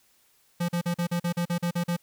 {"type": "tone bursts", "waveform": "square", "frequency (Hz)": 173.1, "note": "F3", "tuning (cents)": -15, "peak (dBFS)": -25, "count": 11, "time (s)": [0.6, 1.967], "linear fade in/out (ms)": 10, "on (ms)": 87, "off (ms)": 41, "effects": ["white hiss -64 dBFS RMS until 2.02 s"]}